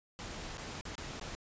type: noise with dropouts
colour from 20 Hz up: pink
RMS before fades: -43 dBFS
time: 0.19-1.35 s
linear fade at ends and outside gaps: 0 ms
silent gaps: 0.572-0.58 / 0.811-0.853 / 0.954-0.98 / 1.197-1.212 s
effects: resampled to 16000 Hz